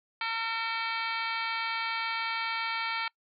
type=harmonic tone with a mistuned harmonic; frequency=454.5 Hz; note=A#4; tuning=44 cents flat; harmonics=2 / 3 / 4 / 5 / 6 / 7 / 8 / 9 / 10; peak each=-36 / -35 / -39 / -35 / -42 / -41 / -46 / -42 / -46 dBFS; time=0.21-3.08 s; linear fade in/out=2 ms; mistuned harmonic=6; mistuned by=-62 cents; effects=noise-tail reverb RT60 0.1 s tail -26 dB re dry